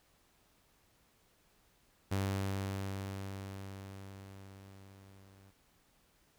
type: tone with level ramp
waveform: sawtooth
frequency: 97.4 Hz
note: G2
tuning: 11 cents flat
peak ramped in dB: -27 to -55 dBFS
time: 2.11-5.51 s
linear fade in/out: 10 ms
effects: pink hiss -70 dBFS RMS until 6.38 s